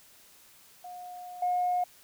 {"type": "tone with level steps", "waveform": "sine", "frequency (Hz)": 719, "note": "F#5", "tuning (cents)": -50, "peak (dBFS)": [-40, -24], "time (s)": [0.84, 1.84], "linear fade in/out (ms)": 5, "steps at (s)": 1.42, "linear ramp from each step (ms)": 5, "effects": ["tanh soft clip ceiling -20 dBFS", "white hiss -57 dBFS RMS until 2.03 s"]}